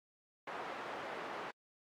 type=band-pass noise; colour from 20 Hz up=pink; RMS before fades=-44 dBFS; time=0.47-1.51 s; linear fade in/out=5 ms; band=490 to 1600 Hz; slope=12 dB/octave; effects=AAC 64 kbps